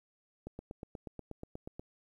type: click train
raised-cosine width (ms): 2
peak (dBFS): -29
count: 12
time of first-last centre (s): 0.47-1.795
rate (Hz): 8.3
effects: 11-bit